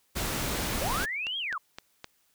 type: noise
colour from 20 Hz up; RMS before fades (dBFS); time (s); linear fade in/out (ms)
pink; -31; 0.15-1.06; 20
type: linear two-way sweep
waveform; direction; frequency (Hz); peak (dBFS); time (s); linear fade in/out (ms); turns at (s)
sine; up then down; 480.1 to 3322 to 1004; -30; 0.81-1.58; 5; 1.38
type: click train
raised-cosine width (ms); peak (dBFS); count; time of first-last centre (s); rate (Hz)
0.2; -21; 5; 1.01-2.044; 3.87
effects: white hiss -69 dBFS RMS until 2.34 s